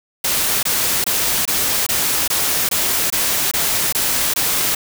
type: noise bursts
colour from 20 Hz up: white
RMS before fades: -18 dBFS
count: 11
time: 0.24-4.75 s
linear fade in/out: 5 ms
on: 390 ms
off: 22 ms
effects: none